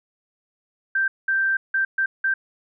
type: tone bursts at uneven times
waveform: sine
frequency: 1568 Hz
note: G6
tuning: in tune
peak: -18 dBFS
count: 5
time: 0.95-1.08 / 1.28-1.57 / 1.74-1.85 / 1.98-2.06 / 2.24-2.34 s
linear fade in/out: 5 ms
effects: none